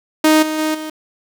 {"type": "tone with level steps", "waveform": "sawtooth", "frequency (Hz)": 311.1, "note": "D#4", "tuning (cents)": 0, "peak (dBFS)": [-5, -15, -12, -21], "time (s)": [0.24, 0.9], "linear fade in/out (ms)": 5, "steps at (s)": [0.42, 0.58, 0.74], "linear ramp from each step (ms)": 10, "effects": ["7-bit"]}